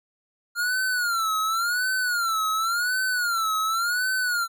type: tone with vibrato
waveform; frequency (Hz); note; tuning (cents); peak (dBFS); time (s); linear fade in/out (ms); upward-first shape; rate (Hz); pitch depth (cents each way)
square; 1396.9; F6; 0; -23; 0.55-4.48; 50; sine; 0.91; 150
effects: none